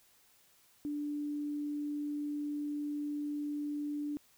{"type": "tone", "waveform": "sine", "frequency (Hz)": 293.5, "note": "D4", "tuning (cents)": -1, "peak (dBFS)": -34, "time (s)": [0.85, 4.17], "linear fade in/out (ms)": 0, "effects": ["white hiss -66 dBFS RMS until 4.37 s"]}